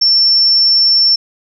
sine tone, 5410 Hz, E8, 44 cents sharp, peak -7 dBFS, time 0.01-1.16 s, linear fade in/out 10 ms, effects none

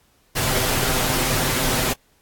pink noise with comb filter, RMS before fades -21 dBFS, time 0.35-1.94 s, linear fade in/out 20 ms, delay 7.8 ms, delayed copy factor +0.65, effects pink hiss -60 dBFS RMS until 2.21 s + AAC 64 kbps

